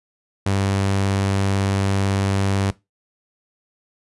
sawtooth tone, 98 Hz, G2, in tune, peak -14 dBFS, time 0.46-2.71 s, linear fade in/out 5 ms, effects noise-tail reverb RT60 0.2 s tail -18 dB re dry + resampled to 24000 Hz

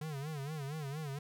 square tone with vibrato, 146.83 Hz, D3, in tune, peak -39 dBFS, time 0.01-1.19 s, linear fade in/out 5 ms, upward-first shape sine, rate 4.3 Hz, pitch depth 140 cents each way, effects none

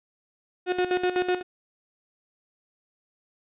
35% pulse tone with tremolo, 362.5 Hz, F#4, 35 cents flat, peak -19 dBFS, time 0.66-1.43 s, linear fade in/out 50 ms, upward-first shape square, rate 8 Hz, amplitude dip 70%, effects resampled to 8000 Hz

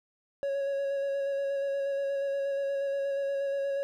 triangle tone with vibrato, 554.4 Hz, C#5, in tune, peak -26 dBFS, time 0.43-3.83 s, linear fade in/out 0 ms, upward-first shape square, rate 8.4 Hz, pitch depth 13 cents each way, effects none

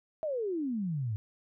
sine exponential sweep, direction down, 652 to 100.3 Hz, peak -30 dBFS, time 0.23-1.16 s, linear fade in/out 0 ms, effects none

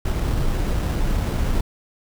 brown noise with sample-and-hold, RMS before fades -21 dBFS, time 0.05-1.61 s, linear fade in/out 5 ms, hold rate 4410 Hz, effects none

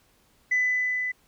sine tone with level ramp, 2000 Hz, B6, 21 cents sharp, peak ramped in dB -18 to -26 dBFS, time 0.51-1.12 s, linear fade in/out 10 ms, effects tanh soft clip ceiling -17 dBFS + pink hiss -63 dBFS RMS until 1.27 s

